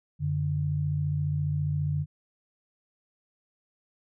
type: tone pair together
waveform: sine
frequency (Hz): 92.17 / 146.83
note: F#2 / D3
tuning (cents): -6 / 0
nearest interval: minor sixth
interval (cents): 806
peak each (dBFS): -31 / -26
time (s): 0.19-2.06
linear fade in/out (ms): 50
effects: none